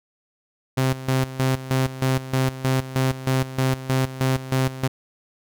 sawtooth tone with tremolo, 131.2 Hz, C3, 5 cents sharp, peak -14 dBFS, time 0.77-4.88 s, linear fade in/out 10 ms, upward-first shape square, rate 3.2 Hz, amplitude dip 80%, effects none

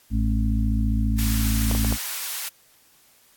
harmonic tone, 54.8 Hz, A1, 6 cents flat, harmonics 1 / 2 / 4 / 5, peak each -21 / -26 / -26 / -32 dBFS, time 0.1-1.97 s, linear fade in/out 50 ms
white high-pass noise, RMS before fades -30 dBFS, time 1.18-2.49 s, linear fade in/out 10 ms, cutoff 1000 Hz, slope 12 dB/octave
clicks, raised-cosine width 1 ms, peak -16 dBFS, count 4, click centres 1.713 / 1.75 / 1.847 / 1.925 s
effects white hiss -57 dBFS RMS until 3.36 s + AAC 64 kbps

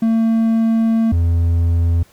triangle tone pair in turn, 225.6 / 84.5 Hz, A3 / E2, +44 / +43 cents, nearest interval octave + perfect fourth, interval 1701 cents, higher first, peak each -10 dBFS, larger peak neither, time 0.02-1.12 / 1.12-2.03 s, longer first, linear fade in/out 5 ms, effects pink hiss -51 dBFS RMS until 2.12 s

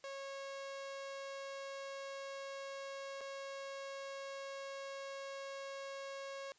sawtooth tone with dropouts, 548 Hz, C#5, 20 cents flat, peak -40 dBFS, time 0.04-6.52 s, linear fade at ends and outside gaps 1 ms, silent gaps 3.208-3.212 s, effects white hiss -70 dBFS RMS until 6.58 s + resampled to 16000 Hz

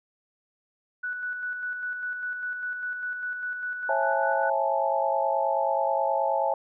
sine tone with tremolo, 1480 Hz, F#6, in tune, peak -28 dBFS, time 1.03-4.5 s, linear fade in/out 10 ms, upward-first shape square, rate 5 Hz, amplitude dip 35%
sine chord, A major seventh, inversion first, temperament equal with one note detuned, 543.9 / 659.3 / 830.6 / 880 Hz, C#5 / E5 / G#5 / A5, -33 / 0 / 0 / 0 cents, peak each -28 dBFS, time 3.89-6.54 s, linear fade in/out 2 ms
effects none

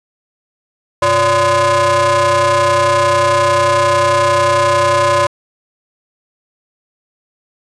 40% pulse ring-modulated tone, 224.4 Hz, A3, 34 cents sharp, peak -6 dBFS, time 1.02-5.27 s, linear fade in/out 5 ms, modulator 801 Hz, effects resampled to 22050 Hz

